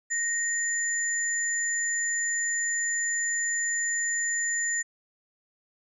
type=tone pair together; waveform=sine; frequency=1864.7 / 7040 Hz; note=A#6 / A8; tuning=0 / 0 cents; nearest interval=octave + major seventh; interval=2300 cents; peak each=-28 dBFS; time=0.1-4.83 s; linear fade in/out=20 ms; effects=none